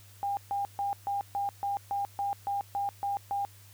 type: tone bursts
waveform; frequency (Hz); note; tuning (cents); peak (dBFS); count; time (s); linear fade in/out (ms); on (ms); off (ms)
sine; 803; G5; +41; -28; 12; 0.23-3.45; 0; 140; 140
effects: added 100 Hz sine -53 dBFS peak until 3.73 s + white hiss -57 dBFS RMS until 3.73 s